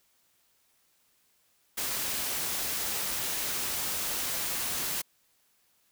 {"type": "noise", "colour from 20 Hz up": "white", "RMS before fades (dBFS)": -32, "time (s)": [1.77, 5.02], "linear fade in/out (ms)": 10, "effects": ["white hiss -69 dBFS RMS until 5.91 s"]}